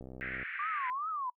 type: click train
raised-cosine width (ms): 2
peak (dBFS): -33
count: 28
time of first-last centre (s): 0.01-0.429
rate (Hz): 64.4
type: band-pass noise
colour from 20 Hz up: white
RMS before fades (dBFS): -40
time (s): 0.21-0.9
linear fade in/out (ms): 0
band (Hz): 1500 to 2200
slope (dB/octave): 48
type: tone with vibrato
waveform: sine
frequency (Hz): 1141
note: C#6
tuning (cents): +50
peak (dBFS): -33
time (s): 0.59-1.3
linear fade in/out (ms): 5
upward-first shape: triangle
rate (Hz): 2.5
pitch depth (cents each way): 260
effects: noise-tail reverb RT60 0.1 s tail -24 dB re dry